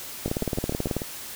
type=two click trains; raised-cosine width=2 ms; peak=-12 / -17 dBFS; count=14 / 6; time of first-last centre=0.26-0.967 / 0.28-1.019 s; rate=18.4 / 6.77 Hz; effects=white hiss -38 dBFS RMS until 1.35 s